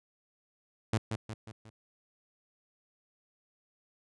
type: tone with echo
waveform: sawtooth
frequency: 110 Hz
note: A2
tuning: in tune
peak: -22 dBFS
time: 0.93-0.98 s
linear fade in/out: 5 ms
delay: 180 ms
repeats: 4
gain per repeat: -6 dB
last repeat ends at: 1.7 s
effects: resampled to 22050 Hz